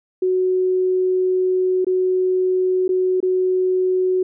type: tone with dropouts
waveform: sine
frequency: 370 Hz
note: F#4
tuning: in tune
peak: -15 dBFS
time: 0.22-4.23 s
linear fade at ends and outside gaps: 5 ms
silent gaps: 1.847-1.867 / 2.88-2.89 / 3.204-3.227 s
effects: none